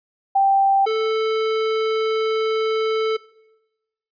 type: tone pair in turn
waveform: sine / square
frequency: 784 / 440 Hz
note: G5 / A4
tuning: 0 / 0 cents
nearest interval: minor seventh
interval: 1000 cents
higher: first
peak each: -13 / -19 dBFS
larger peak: first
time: 0.35-0.86 / 0.86-3.17 s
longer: second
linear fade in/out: 10 ms
effects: noise-tail reverb RT60 1.0 s tail -22 dB re dry + resampled to 11025 Hz